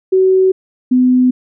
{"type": "tone pair in turn", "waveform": "sine", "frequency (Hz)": [376.8, 252.5], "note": ["F#4", "B3"], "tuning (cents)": [32, 39], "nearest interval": "perfect fifth", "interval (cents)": 693, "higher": "first", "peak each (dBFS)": -7, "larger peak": "neither", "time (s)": [[0.12, 0.52], [0.91, 1.31]], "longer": "neither", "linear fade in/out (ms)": 10, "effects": []}